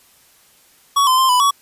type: tone with pitch steps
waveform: square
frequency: 1123 / 1030 / 1048 / 995 / 1125 Hz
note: C#6 / C6 / C6 / B5 / C#6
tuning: +22 / -28 / +2 / +13 / +25 cents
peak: -12 dBFS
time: 0.96-1.51 s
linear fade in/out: 10 ms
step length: 110 ms
effects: white hiss -52 dBFS RMS until 1.61 s + resampled to 32000 Hz